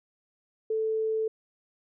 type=tone; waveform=sine; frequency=440 Hz; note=A4; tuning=in tune; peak=-25 dBFS; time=0.7-1.28 s; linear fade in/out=5 ms; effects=none